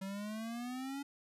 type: exponential sweep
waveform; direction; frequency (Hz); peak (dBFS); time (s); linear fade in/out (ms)
square; up; 190.2 to 283.8; -40; 0.01-1.03; 10
effects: resampled to 32000 Hz